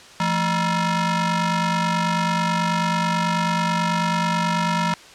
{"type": "ring-modulated tone", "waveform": "sawtooth", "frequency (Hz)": 390.4, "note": "G4", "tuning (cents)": -7, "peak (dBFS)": -12, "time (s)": [0.2, 4.94], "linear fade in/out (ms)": 2, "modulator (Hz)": 561, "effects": ["white hiss -44 dBFS RMS until 5.14 s", "low-pass 6000 Hz 12 dB/octave"]}